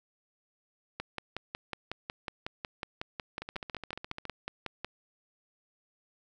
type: two click trains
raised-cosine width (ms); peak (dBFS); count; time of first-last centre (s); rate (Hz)
0.3; -23 / -19; 13 / 22; 3.42-4.253 / 1-4.846; 14.4 / 5.46
effects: none